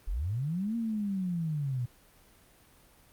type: linear two-way sweep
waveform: sine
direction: up then down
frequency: 32 to 234.5 to 118.5 Hz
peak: -29 dBFS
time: 0.07-1.86 s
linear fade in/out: 10 ms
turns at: 0.76 s
effects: pink hiss -60 dBFS RMS until 3.12 s + Opus 32 kbps